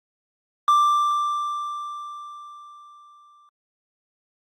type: tone with exponential decay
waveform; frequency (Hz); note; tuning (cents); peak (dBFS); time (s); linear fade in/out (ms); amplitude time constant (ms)
triangle; 1179; D6; +6; -11; 0.68-3.49; 1; 610
effects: Opus 32 kbps